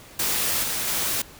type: noise with level steps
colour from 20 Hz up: white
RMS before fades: -24 / -27 / -25 dBFS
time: 0.19-1.22 s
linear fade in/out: 5 ms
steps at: 0.63 / 0.87 s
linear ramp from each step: 5 ms
effects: pink hiss -46 dBFS RMS until 1.39 s